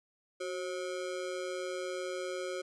square ring-modulated tone, 454.3 Hz, A#4, 45 cents flat, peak -33 dBFS, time 0.4-2.62 s, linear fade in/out 10 ms, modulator 83.9 Hz, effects resampled to 22050 Hz

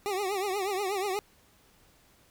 25% pulse tone with vibrato, 392 Hz, G4, in tune, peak -25 dBFS, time 0.06-1.19 s, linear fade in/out 0 ms, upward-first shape triangle, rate 8.3 Hz, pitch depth 140 cents each way, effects pink hiss -62 dBFS RMS until 2.3 s

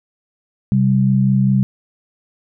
sine tone pair together, 130.7 / 195.83 Hz, C3 / G3, -1 / -1 cents, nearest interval perfect fifth, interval 700 cents, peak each -14 dBFS, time 0.72-1.63 s, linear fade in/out 0 ms, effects none

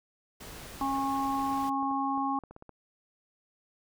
pink noise, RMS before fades -45 dBFS, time 0.4-1.7 s, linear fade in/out 10 ms
harmonic tone, 272.9 Hz, C#4, 27 cents flat, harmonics 1 / 3 / 4, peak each -32 / -31 / -32 dBFS, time 0.81-2.39 s, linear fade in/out 2 ms
clicks, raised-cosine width 1 ms, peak -33 dBFS, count 10, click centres 0.984 / 1.515 / 1.828 / 1.913 / 2.177 / 2.437 / 2.51 / 2.564 / 2.624 / 2.693 s
effects none

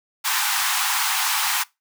pink high-pass noise, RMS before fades -22 dBFS, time 0.24-1.64 s, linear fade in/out 20 ms, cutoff 780 Hz, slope 96 dB/octave, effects noise-tail reverb RT60 0.2 s tail -21 dB re dry

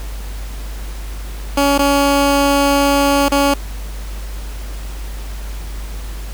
15% pulse tone with dropouts, 281.3 Hz, C#4, 26 cents sharp, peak -5 dBFS, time 1.57-3.54 s, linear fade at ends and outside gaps 5 ms, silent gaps 1.78-1.79 / 3.285-3.318 s, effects added 50 Hz sine -24 dBFS peak until 6.33 s + pink hiss -36 dBFS RMS until 6.33 s

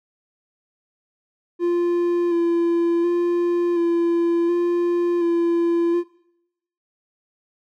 triangle tone with vibrato, 343.8 Hz, F4, 27 cents flat, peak -15 dBFS, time 1.59-6.04 s, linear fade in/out 50 ms, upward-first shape square, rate 0.69 Hz, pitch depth 19 cents each way, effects noise-tail reverb RT60 0.8 s tail -20 dB re dry

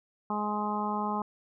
harmonic tone, 209.4 Hz, G#3, 15 cents sharp, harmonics 1 / 2 / 3 / 4 / 5 / 6, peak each -33 / -39 / -42 / -33 / -34 / -39 dBFS, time 0.3-1.22 s, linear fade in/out 2 ms, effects none

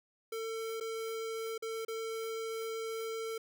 square tone with dropouts, 448.7 Hz, A4, 34 cents sharp, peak -37 dBFS, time 0.32-3.38 s, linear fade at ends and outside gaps 5 ms, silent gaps 0.801-0.808 / 1.579-1.623 / 1.85-1.881 s, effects none

